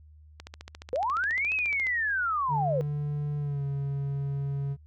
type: click train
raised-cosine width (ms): 0.2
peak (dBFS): -24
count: 22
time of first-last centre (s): 0.4-1.869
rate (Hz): 14.3
type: linear two-way sweep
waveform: sine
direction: up then down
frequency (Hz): 468.2 to 2608 to 468.2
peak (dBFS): -25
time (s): 0.93-2.81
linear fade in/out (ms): 0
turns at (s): 1.53
type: tone with pitch glide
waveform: triangle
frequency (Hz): 146.83 to 139.63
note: D3 to C#3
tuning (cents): 0 to +13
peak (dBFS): -26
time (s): 2.48-4.77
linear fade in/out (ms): 50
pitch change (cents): -87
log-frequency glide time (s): 3.38-3.64
effects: added 76 Hz sine -50 dBFS peak until 4.86 s